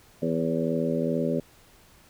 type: harmonic tone with a mistuned harmonic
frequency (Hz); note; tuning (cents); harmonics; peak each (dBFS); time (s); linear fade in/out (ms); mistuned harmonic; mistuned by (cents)
82.41; E2; 0; 2 / 3 / 4 / 5 / 6 / 7; -30 / -28 / -34 / -31 / -32 / -31; 0.22-1.4; 5; 7; -26
effects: pink hiss -56 dBFS RMS until 2.09 s